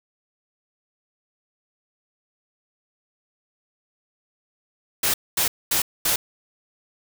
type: noise bursts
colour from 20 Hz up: white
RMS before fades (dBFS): -21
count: 4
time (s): 5.03-6.16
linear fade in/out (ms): 5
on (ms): 110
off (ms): 230
effects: none